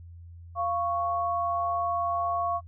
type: tone pair together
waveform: sine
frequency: 693 / 1108.7 Hz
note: F5 / C#6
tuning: -14 / 0 cents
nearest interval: minor sixth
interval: 814 cents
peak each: -28 dBFS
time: 0.55-2.61 s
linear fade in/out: 50 ms
effects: noise-tail reverb RT60 0.1 s tail -26 dB re dry + added 85 Hz sine -43 dBFS peak until 2.67 s